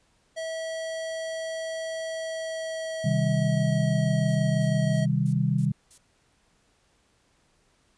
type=tone with pitch glide; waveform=square; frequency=648 to 638.7 Hz; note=E5 to D#5; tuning=-30 to +45 cents; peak=-31 dBFS; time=0.36-5.06 s; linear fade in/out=20 ms; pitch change=-25 cents; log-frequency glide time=2.07-4.43 s
type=chord; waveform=sine; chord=C minor; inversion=none; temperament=just; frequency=130.81 / 156.98 / 196.22 Hz; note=C3 / Eb3 / G3; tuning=0 / +16 / +2 cents; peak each=-25 / -25 / -27 dBFS; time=3.04-5.72 s; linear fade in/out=10 ms
type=noise bursts; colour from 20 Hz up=violet; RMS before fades=-45 dBFS; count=6; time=4.28-5.98 s; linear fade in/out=5 ms; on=75 ms; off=250 ms
effects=pink hiss -66 dBFS RMS until 7.97 s + resampled to 22050 Hz